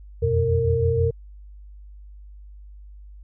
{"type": "tone cluster", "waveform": "sine", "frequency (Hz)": [84.8, 91, 123.8, 459.7], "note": ["E2", "F#2", "B2", "A#4"], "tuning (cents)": [50, -28, 5, -24], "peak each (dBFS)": [-25, -24, -24, -21], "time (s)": [0.22, 1.11], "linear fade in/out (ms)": 10, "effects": ["added 50 Hz sine -40 dBFS peak until 3.23 s"]}